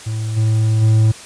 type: tone with level steps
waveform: triangle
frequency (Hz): 109.9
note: A2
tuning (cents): -2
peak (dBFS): -17 / -10 / -7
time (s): 0.06-1.12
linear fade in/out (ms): 10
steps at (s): 0.36 / 0.81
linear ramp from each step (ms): 20
effects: white hiss -36 dBFS RMS until 1.25 s + resampled to 22050 Hz